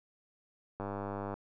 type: click train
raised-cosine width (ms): 1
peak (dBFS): -24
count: 55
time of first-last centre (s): 0.8-1.34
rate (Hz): 100
effects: none